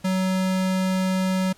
square tone, 187.4 Hz, F#3, 22 cents sharp, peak -21 dBFS, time 0.04-1.53 s, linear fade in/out 10 ms, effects pink hiss -54 dBFS RMS until 1.57 s + low-pass 12000 Hz 12 dB/octave

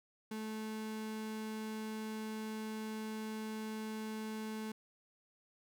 35% pulse tone, 217.7 Hz, A3, 18 cents flat, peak -38 dBFS, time 0.31-4.72 s, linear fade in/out 5 ms, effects none

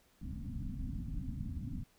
pink low-pass noise, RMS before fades -40 dBFS, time 0.21-1.84 s, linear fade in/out 10 ms, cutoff 280 Hz, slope 96 dB/octave, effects pink hiss -69 dBFS RMS until 1.98 s

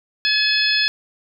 harmonic tone, 854 Hz, G#5, 48 cents sharp, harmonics 2 / 3 / 4 / 5 / 6, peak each -22 / -22 / -22 / -22 / -22 dBFS, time 0.25-0.88 s, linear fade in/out 0 ms, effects none

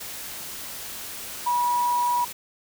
sine tone in noise, 970 Hz, B5, 31 cents flat, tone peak -20 dBFS, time 1.46-2.25 s, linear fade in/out 10 ms, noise white, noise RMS -36 dBFS, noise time 0-2.33 s, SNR +13 dB, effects none

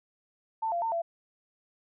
sine tone with pitch steps, 891 / 689 / 905 / 675 Hz, A5 / F5 / A5 / E5, +22 / -24 / +48 / +41 cents, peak -27 dBFS, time 0.62-1.02 s, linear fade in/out 10 ms, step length 100 ms, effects none

